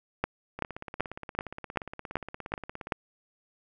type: two click trains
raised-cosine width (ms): 0.5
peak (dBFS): -11 / -23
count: 8 / 40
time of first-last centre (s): 0.24-2.922 / 0.59-2.871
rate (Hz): 2.61 / 17.1
effects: none